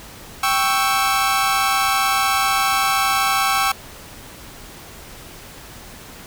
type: chord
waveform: sawtooth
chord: C# diminished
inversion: second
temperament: equal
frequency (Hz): 784 / 1108.7 / 1318.5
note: G5 / C#6 / E6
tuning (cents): 0 / 0 / 0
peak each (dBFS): -17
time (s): 0.43-3.72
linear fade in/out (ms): 5
effects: pink hiss -39 dBFS RMS until 6.26 s